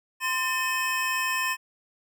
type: tone cluster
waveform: square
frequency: 1036 / 1794 / 2551 Hz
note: C6 / A6 / D#7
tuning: -17 / +33 / +43 cents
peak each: -30 dBFS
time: 0.2-1.57 s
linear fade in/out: 50 ms
effects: none